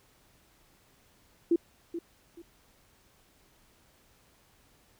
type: tone with echo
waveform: sine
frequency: 338.3 Hz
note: E4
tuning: 45 cents sharp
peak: -20 dBFS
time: 1.51-1.56 s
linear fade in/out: 5 ms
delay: 430 ms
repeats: 2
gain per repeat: -12 dB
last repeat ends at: 2.42 s
effects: pink hiss -64 dBFS RMS until 4.99 s